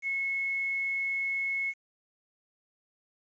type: tone with quantisation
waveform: sine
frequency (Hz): 2186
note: C#7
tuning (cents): -25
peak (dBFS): -28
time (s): 0.02-1.74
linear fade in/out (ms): 50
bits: 9
effects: resampled to 16000 Hz

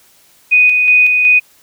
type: tone with tremolo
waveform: sine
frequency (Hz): 2488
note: D#7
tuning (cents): -1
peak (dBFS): -5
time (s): 0.51-1.4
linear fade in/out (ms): 20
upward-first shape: square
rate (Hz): 2.7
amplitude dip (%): 35
effects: white hiss -49 dBFS RMS until 1.62 s

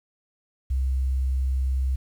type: tone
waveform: sine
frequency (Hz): 65.6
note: C2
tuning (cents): +5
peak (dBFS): -20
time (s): 0.7-1.96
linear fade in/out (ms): 10
effects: tanh soft clip ceiling -17 dBFS + 9-bit

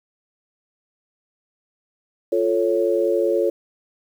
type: chord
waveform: sine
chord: F augmented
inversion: none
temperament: equal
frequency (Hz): 349.2 / 440 / 554.4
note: F4 / A4 / C#5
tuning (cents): 0 / 0 / 0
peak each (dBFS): -21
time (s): 2.32-3.5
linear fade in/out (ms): 5
effects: 8-bit

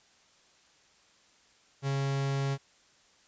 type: tone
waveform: 45% pulse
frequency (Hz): 137.6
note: C#3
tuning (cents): -12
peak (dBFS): -28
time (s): 1.82-2.58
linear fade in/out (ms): 50
effects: white hiss -63 dBFS RMS until 3.27 s + resampled to 16000 Hz

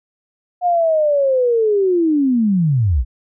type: linear sweep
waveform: sine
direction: down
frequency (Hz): 723 to 50.4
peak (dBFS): -12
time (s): 0.61-3.05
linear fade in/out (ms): 50
effects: none

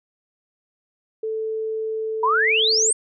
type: tone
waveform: sine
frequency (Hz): 440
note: A4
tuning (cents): 0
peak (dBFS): -23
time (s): 1.23-2.91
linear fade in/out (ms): 5
type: exponential sweep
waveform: sine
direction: up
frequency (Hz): 933 to 8860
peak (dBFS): -16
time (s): 2.23-2.93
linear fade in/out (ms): 5
effects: none

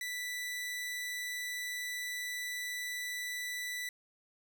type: tone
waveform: sawtooth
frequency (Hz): 1975.5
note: B6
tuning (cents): 0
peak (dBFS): -33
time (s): 0.01-3.89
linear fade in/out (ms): 2
effects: none

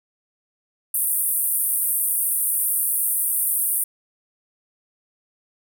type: band-pass noise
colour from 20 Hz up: pink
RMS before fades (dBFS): -22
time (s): 0.94-3.84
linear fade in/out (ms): 5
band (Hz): 8900 to 16000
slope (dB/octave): 96
effects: none

